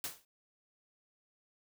white noise with exponential decay, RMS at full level -35 dBFS, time 0.04-0.25 s, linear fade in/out 2 ms, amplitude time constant 45 ms, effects none

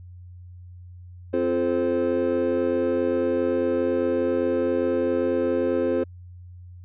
triangle tone cluster, 260.5 / 345.3 / 433 / 523 Hz, C4 / F4 / A4 / C5, -7 / -20 / -28 / -1 cents, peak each -25 / -24 / -25 / -23 dBFS, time 1.33-6.04 s, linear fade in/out 10 ms, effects added 89 Hz sine -40 dBFS peak until 6.84 s + resampled to 8000 Hz

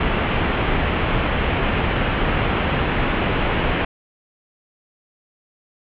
pink low-pass noise, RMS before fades -20 dBFS, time 0-3.85 s, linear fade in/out 5 ms, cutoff 3100 Hz, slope 48 dB/octave, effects none

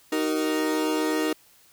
40% pulse chord, D# minor, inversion none, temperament equal with one note detuned, 311.1 / 379.1 / 466.2 Hz, D#4 / F#4 / A#4, 0 / +42 / 0 cents, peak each -24 / -30 / -28 dBFS, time 0.12-1.33 s, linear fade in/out 5 ms, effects white hiss -57 dBFS RMS until 1.72 s

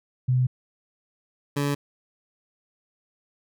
sine / 20% pulse tone pair in turn, 126.9 / 142.98 Hz, B2 / D3, +47 / -46 cents, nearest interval major second, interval 207 cents, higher second, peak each -18 dBFS, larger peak neither, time 0.28-0.47 / 1.56-1.75 s, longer neither, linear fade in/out 10 ms, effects none

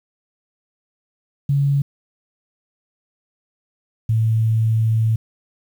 sine tone pair in turn, 140.6 / 111.59 Hz, C#3 / A2, +25 / +25 cents, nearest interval major third, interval 400 cents, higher first, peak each -14 dBFS, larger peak neither, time 1.49-1.82 / 4.09-5.16 s, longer second, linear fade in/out 5 ms, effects 8-bit

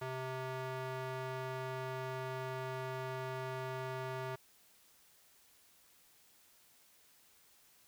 square tone with band-pass filter, 130.2 Hz, C3, 8 cents flat, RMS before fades -41 dBFS, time 0.01-4.36 s, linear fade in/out 10 ms, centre 950 Hz, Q 0.64, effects white hiss -66 dBFS RMS until 7.87 s

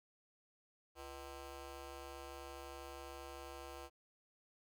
15% pulse ring-modulated tone, 277.2 Hz, C#4, in tune, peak -39 dBFS, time 0.95-3.9 s, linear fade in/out 50 ms, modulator 211 Hz, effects none

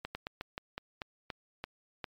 slowing click train, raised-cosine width 0.3 ms, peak -21 dBFS, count 10, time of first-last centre 0.05-2.042 s, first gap 100 ms, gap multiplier 1.19, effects MP3 96 kbps

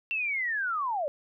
sine linear sweep, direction down, 2717 to 546 Hz, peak -27 dBFS, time 0.11-1.08 s, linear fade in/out 0 ms, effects none

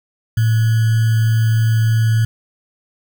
sine tone with sample-and-hold, 112.1 Hz, A2, 33 cents sharp, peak -11 dBFS, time 0.37-2.25 s, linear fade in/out 5 ms, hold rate 1575 Hz, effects none

